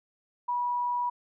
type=tone; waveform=sine; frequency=973 Hz; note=B5; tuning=26 cents flat; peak=-26 dBFS; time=0.48-1.1 s; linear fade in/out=10 ms; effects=none